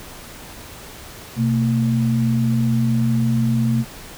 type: tone pair together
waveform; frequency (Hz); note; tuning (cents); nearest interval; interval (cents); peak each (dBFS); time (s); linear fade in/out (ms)
sine; 125.8 / 226.1; B2 / A3; +32 / +47; minor seventh; 1015; -18; 1.36-3.85; 50
effects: pink hiss -38 dBFS RMS until 4.17 s